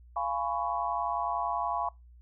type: chord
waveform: sine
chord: C# dominant seventh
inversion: first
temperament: just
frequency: 693 / 831.5 / 997.9 / 1108.7 Hz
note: E#5 / G#5 / B5 / C#6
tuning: -14 / +2 / +18 / 0 cents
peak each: -34 dBFS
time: 0.16-1.89 s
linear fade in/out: 5 ms
effects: noise-tail reverb RT60 0.2 s tail -23 dB re dry + added 60 Hz sine -51 dBFS peak until 2.21 s